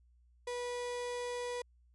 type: tone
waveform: 35% pulse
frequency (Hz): 488.1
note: B4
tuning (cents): -20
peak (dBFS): -35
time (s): 0.47-1.62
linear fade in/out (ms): 5
effects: added 60 Hz sine -63 dBFS peak until 1.94 s + resampled to 24000 Hz